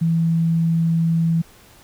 sine tone, 165.1 Hz, E3, 3 cents sharp, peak -15 dBFS, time 0.01-1.42 s, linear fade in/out 10 ms, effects pink hiss -49 dBFS RMS until 1.83 s

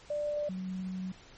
sine tone pair in turn, 591 / 186.15 Hz, D5 / F#3, +11 / +11 cents, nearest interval octave + minor sixth, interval 2000 cents, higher first, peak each -30 / -34 dBFS, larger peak first, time 0.1-0.49 / 0.49-1.12 s, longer second, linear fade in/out 5 ms, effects pink hiss -55 dBFS RMS until 1.37 s + MP3 32 kbps

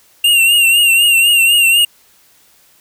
square tone with vibrato, 2779 Hz, F7, 9 cents flat, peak -8 dBFS, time 0.24-1.85 s, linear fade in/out 5 ms, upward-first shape triangle, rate 4 Hz, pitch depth 68 cents each way, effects white hiss -50 dBFS RMS until 2.8 s

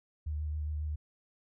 sine tone with vibrato, 75.8 Hz, D#2, 45 cents flat, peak -32 dBFS, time 0.26-0.96 s, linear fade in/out 10 ms, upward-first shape sine, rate 7.3 Hz, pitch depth 21 cents each way, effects none

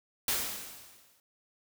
white noise with exponential decay, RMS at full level -28 dBFS, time 0.28-1.2 s, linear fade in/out 2 ms, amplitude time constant 200 ms, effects none

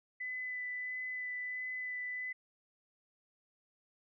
sine tone with vibrato, 2002 Hz, B6, 23 cents sharp, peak -37 dBFS, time 0.2-2.33 s, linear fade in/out 10 ms, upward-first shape sine, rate 1.5 Hz, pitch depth 10 cents each way, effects none

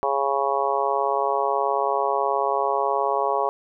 harmonic tone, 138.5 Hz, C#3, 1 cent flat, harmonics 3 / 4 / 5 / 6 / 7 / 8, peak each -27 / -27 / -27 / -27 / -27 / -27 dBFS, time 0.03-3.49 s, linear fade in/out 0 ms, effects none

